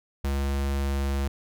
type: tone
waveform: square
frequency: 69.2 Hz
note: C#2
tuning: 2 cents flat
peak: -25 dBFS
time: 0.24-1.28 s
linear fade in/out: 5 ms
effects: none